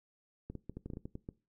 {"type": "clicks", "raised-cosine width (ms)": 3, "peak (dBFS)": -29, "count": 11, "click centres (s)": [0.5, 0.553, 0.696, 0.77, 0.86, 0.902, 0.935, 0.971, 1.055, 1.154, 1.289], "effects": ["noise-tail reverb RT60 0.3 s tail -20 dB re dry"]}